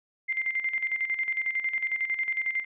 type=tone with tremolo; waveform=sine; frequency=2093 Hz; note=C7; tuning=in tune; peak=-24 dBFS; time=0.28-2.65 s; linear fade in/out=20 ms; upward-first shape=square; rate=11 Hz; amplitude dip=65%; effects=resampled to 8000 Hz